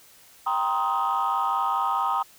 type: chord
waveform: sine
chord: C minor seventh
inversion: second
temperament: just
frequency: 784.9 / 941.9 / 1046.5 / 1255.8 Hz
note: G5 / Bb5 / C6 / Eb6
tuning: +2 / +18 / 0 / +16 cents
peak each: -27 / -26 / -28 / -25 dBFS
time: 0.46-2.23 s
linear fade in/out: 10 ms
effects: tanh soft clip ceiling -16 dBFS + white hiss -53 dBFS RMS until 2.38 s

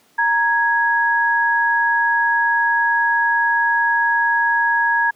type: tone pair together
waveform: sine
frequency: 932.3 / 1661.2 Hz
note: A#5 / G#6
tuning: 0 / 0 cents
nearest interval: minor seventh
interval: 1000 cents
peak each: -18 / -16 dBFS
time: 0.18-5.11 s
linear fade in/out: 10 ms
effects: pink hiss -56 dBFS RMS until 5.15 s + high-pass 200 Hz 12 dB/octave

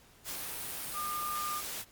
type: tone in noise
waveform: sine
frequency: 1207 Hz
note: D6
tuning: 47 cents sharp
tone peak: -34 dBFS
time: 0.93-1.62 s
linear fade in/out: 50 ms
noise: white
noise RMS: -39 dBFS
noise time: 0.24-1.85 s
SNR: +2 dB
effects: pink hiss -60 dBFS RMS until 1.91 s + Opus 48 kbps

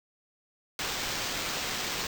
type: noise with sample-and-hold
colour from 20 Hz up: white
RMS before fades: -33 dBFS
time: 0.79-2.07 s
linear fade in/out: 2 ms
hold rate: 11025 Hz
effects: none

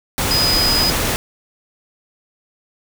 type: tone in noise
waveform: sine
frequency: 4980 Hz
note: D#8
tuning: 1 cent sharp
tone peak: -15 dBFS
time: 0.31-0.9 s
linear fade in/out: 0 ms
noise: pink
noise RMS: -19 dBFS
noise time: 0.18-1.16 s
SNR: +1 dB
effects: none

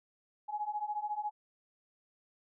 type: beating tone pair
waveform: sine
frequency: 830.6 / 844.6 Hz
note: G#5 / G#5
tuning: 0 / +29 cents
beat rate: 14 Hz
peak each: -38 / -36 dBFS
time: 0.48-1.31 s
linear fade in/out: 20 ms
effects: none

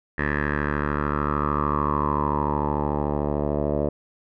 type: tone with low-pass filter sweep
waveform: 10% pulse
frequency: 73.42 Hz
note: D2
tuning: in tune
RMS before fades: -24 dBFS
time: 0.18-3.89 s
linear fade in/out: 5 ms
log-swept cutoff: 1800 to 620 Hz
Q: 6.5
effects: none

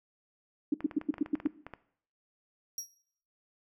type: tone bursts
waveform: sine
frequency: 293.7 Hz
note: D4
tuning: in tune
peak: -23 dBFS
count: 7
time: 0.72-1.474 s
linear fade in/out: 5 ms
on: 22 ms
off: 100 ms
type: clicks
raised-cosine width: 0.5 ms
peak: -27 dBFS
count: 11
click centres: 0.806 / 0.912 / 1.014 / 1.141 / 1.182 / 1.261 / 1.354 / 1.401 / 1.46 / 1.666 / 1.737 s
type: tone with exponential decay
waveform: 40% pulse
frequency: 5670 Hz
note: F8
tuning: 25 cents sharp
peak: -31 dBFS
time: 2.78-2.92 s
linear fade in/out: 2 ms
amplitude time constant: 29 ms
effects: noise-tail reverb RT60 0.6 s tail -17 dB re dry

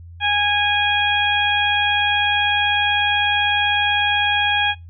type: harmonic tone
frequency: 824 Hz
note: G#5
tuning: 14 cents flat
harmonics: 1 / 2 / 3 / 4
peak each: -21 / -21 / -21 / -21 dBFS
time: 0.2-4.75 s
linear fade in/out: 50 ms
effects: noise-tail reverb RT60 0.2 s tail -23 dB re dry + added 85 Hz sine -36 dBFS peak until 4.89 s

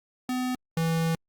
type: tone pair in turn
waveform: square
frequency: 252.7 / 163.99 Hz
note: B3 / E3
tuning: +40 / -9 cents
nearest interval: perfect fifth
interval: 749 cents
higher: first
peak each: -27 / -24 dBFS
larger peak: second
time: 0.29-0.55 / 0.77-1.15 s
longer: second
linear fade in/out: 2 ms
effects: Opus 48 kbps

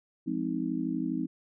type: chord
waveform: sine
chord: F minor seventh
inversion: none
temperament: just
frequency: 174.61 / 209.5 / 261.9 / 314.3 Hz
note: F3 / Ab3 / C4 / Eb4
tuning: 0 / +15 / +2 / +18 cents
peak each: -36 / -37 / -32 / -33 dBFS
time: 0.26-1.27 s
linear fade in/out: 20 ms
effects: none

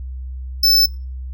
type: tone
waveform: square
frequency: 5274 Hz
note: E8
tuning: in tune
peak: -11 dBFS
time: 0.63-0.86 s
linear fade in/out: 5 ms
effects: noise-tail reverb RT60 0.3 s tail -22 dB re dry + added 64 Hz sine -26 dBFS peak until 1.33 s

